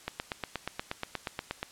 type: click train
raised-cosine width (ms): 0.3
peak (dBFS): -16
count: 14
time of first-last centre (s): 0.08-1.629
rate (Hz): 8.39
effects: white hiss -53 dBFS RMS until 1.71 s + low-pass 9000 Hz 12 dB/octave